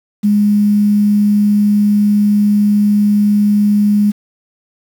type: tone with quantisation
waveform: sine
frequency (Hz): 206.8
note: G#3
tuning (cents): -7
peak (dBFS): -8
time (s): 0.23-4.12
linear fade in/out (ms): 20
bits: 6
effects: none